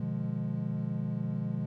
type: chord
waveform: triangle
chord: B diminished seventh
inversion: none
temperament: equal with one note detuned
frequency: 123.47 / 150.7 / 174.61 / 207.7 Hz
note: B2 / D3 / F3 / Ab3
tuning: 0 / +45 / 0 / 0 cents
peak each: -34 dBFS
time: 0-1.66 s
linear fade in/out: 5 ms
effects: none